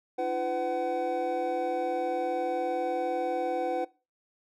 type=tone cluster; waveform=triangle; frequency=301.1 / 341.3 / 504 / 752 Hz; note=D4 / F4 / B4 / F#5; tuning=+43 / -40 / +35 / +28 cents; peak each=-38 / -33 / -29 / -29 dBFS; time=0.18-3.85 s; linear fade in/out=10 ms; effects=noise-tail reverb RT60 0.3 s tail -21 dB re dry